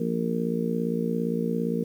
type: harmonic tone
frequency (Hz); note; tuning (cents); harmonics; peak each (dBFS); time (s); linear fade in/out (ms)
57.5; A#1; -23; 3 / 4 / 5 / 6 / 7 / 8; -29 / -28 / -37 / -37 / -37 / -30; 0-1.84; 5
effects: 9-bit